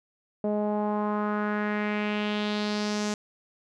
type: tone with low-pass filter sweep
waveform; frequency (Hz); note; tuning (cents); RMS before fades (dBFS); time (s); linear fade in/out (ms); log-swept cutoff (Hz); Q
sawtooth; 209.2; G#3; +13; -28; 0.44-3.14; 2; 600 to 6700; 2.7
effects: none